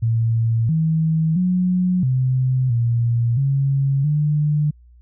sine tone with pitch steps, 114.2 / 159.9 / 181.9 / 129 / 117.7 / 137.4 / 149.4 Hz, A#2 / D#3 / F#3 / C3 / A#2 / C#3 / D3, -35 / +48 / -29 / -24 / +17 / -15 / +30 cents, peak -15 dBFS, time 0.02-4.71 s, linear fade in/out 10 ms, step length 670 ms, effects added 60 Hz sine -45 dBFS peak until 5.01 s

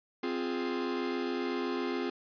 45% pulse chord, F minor, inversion second, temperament equal, 261.6 / 349.2 / 415.3 Hz, C4 / F4 / Ab4, 0 / 0 / 0 cents, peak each -35 / -35 / -37 dBFS, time 0.23-2.1 s, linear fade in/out 5 ms, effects resampled to 11025 Hz

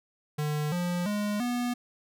square tone with pitch steps, 150 / 176.33 / 207.3 / 243.7 Hz, D3 / F3 / G#3 / B3, +37 / +17 / -3 / -23 cents, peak -28 dBFS, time 0.38-1.74 s, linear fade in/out 10 ms, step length 340 ms, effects none

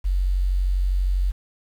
sine tone with quantisation, 46.25 Hz, F#1, in tune, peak -18 dBFS, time 0.04-1.32 s, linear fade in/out 20 ms, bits 8, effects none

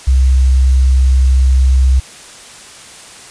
sine tone with quantisation, 65.3 Hz, C2, 3 cents flat, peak -6 dBFS, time 0.07-2 s, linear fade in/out 10 ms, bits 6, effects white hiss -35 dBFS RMS until 3.3 s + resampled to 22050 Hz

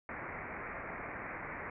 white low-pass noise, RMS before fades -43 dBFS, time 0.09-1.7 s, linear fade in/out 2 ms, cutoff 2300 Hz, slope 96 dB/octave, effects none

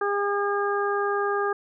harmonic tone, 405 Hz, G#4, 43 cents flat, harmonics 1 / 2 / 3 / 4, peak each -25 / -30 / -28 / -31 dBFS, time 0.01-1.53 s, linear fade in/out 5 ms, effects none

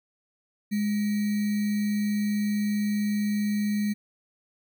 sine tone with sample-and-hold, 207.7 Hz, G#3, in tune, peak -23 dBFS, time 0.71-3.94 s, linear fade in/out 20 ms, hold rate 2100 Hz, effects none

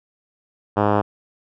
5% pulse tone with low-pass filter, 103.5 Hz, G#2, 5 cents flat, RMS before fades -18 dBFS, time 0.76-1.02 s, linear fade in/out 20 ms, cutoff 1100 Hz, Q 0.9, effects none

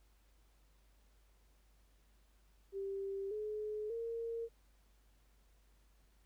sine tone with pitch steps, 392 / 425 / 460.8 Hz, G4 / G#4 / A#4, 0 / +40 / -20 cents, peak -38 dBFS, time 2.72-4.49 s, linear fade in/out 50 ms, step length 590 ms, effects added 50 Hz sine -66 dBFS peak until 6.25 s + pink hiss -75 dBFS RMS until 6.25 s

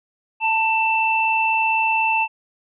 sine tone pair together, 889.7 / 2666 Hz, A5 / E7, +19 / +19 cents, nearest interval octave + perfect fifth, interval 1900 cents, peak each -19 dBFS, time 0.4-2.28 s, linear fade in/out 50 ms, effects none

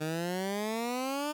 15% pulse exponential sweep, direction up, 152.7 to 304.1 Hz, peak -25 dBFS, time 0-1.33 s, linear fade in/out 20 ms, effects none

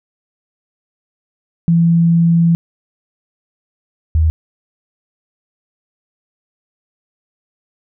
sine tone pair in turn, 168 / 79.29 Hz, E3 / D#2, +33 / +33 cents, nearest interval octave + minor second, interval 1300 cents, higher first, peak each -8 / -9 dBFS, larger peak first, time 1.68-2.55 / 4.15-4.3 s, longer first, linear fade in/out 0 ms, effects none

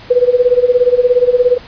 sine tone with tremolo, 493.9 Hz, B4, in tune, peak -4 dBFS, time 0.1-1.58 s, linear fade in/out 10 ms, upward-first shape sine, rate 17 Hz, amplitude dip 85%, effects pink hiss -36 dBFS RMS until 1.67 s + resampled to 11025 Hz

